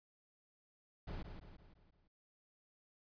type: noise with echo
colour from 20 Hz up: brown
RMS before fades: -44 dBFS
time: 1.07-1.23 s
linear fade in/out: 10 ms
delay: 170 ms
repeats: 5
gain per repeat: -6 dB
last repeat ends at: 2.08 s
effects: resampled to 11025 Hz